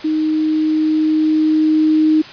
sine tone with level ramp, 311.1 Hz, D#4, in tune, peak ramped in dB -14 to -9 dBFS, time 0.04-2.22 s, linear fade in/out 10 ms, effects white hiss -34 dBFS RMS until 2.32 s + resampled to 11025 Hz

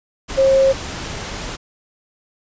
sine tone in noise, 537 Hz, C5, 45 cents sharp, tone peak -10 dBFS, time 0.37-0.73 s, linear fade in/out 20 ms, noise pink, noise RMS -28 dBFS, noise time 0.28-1.57 s, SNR +15 dB, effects resampled to 16000 Hz

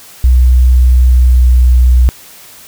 sine tone with pitch glide, 62.5 to 61.96 Hz, B1 to B1, +21 to +6 cents, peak -3 dBFS, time 0.24-2.09 s, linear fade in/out 0 ms, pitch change -15 cents, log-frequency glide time 1.03-1.57 s, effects white hiss -36 dBFS RMS until 2.67 s

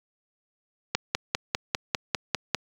click train, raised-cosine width 0.2 ms, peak -5 dBFS, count 9, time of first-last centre 0.95-2.547 s, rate 5.01 Hz, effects high-pass 60 Hz 12 dB/octave + 7-bit

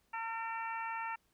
harmonic tone with a mistuned harmonic, 453.2 Hz, A#4, 49 cents flat, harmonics 2 / 3 / 4 / 5 / 6, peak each -39 / -43 / -45 / -47 / -49 dBFS, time 0.13-1.16 s, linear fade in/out 10 ms, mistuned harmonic 5, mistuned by +38 cents, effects pink hiss -75 dBFS RMS until 1.33 s

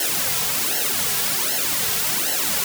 white noise with flanger, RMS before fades -22 dBFS, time 0-2.64 s, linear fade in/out 2 ms, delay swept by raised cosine 0.83 to 3.43 ms, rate 1.3 Hz, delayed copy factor -0.9, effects none

